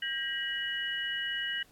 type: tone cluster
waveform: sine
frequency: 1603 / 1899 / 2929 Hz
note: G6 / A#6 / F#7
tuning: +38 / +32 / -18 cents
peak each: -37 / -36 / -34 dBFS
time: 0.02-1.63 s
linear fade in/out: 5 ms
effects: pink hiss -63 dBFS RMS until 1.71 s + AAC 64 kbps